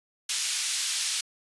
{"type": "band-pass noise", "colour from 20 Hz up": "white", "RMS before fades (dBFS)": -29, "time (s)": [0.29, 1.21], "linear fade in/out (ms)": 5, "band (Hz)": [2600, 7900], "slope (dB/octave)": 12, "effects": ["resampled to 24000 Hz"]}